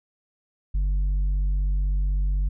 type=tone with tanh clipping; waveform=sine; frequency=48 Hz; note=G1; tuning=36 cents flat; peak=-21 dBFS; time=0.74-2.49 s; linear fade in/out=10 ms; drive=4 dB; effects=none